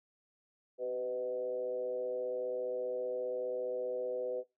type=tone with frequency modulation; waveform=sine; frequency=502 Hz; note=B4; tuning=28 cents sharp; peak=-33 dBFS; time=0.78-4.44 s; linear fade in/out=50 ms; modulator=119 Hz; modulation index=0.74; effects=noise-tail reverb RT60 0.2 s tail -18 dB re dry